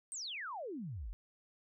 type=exponential sweep; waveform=sine; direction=down; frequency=8870 to 39.75 Hz; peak=-40 dBFS; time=0.12-1.13 s; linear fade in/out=0 ms; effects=none